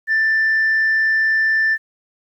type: tone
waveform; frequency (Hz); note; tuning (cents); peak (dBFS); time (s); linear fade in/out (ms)
sine; 1772; A6; +12; -12; 0.07-1.78; 50
effects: tanh soft clip ceiling -11 dBFS + 9-bit